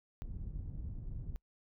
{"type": "low-pass noise", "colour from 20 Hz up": "pink", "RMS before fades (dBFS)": -42, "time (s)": [0.22, 1.36], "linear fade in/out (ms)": 0, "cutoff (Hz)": 110, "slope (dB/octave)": 12, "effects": ["noise-tail reverb RT60 0.1 s tail -26 dB re dry"]}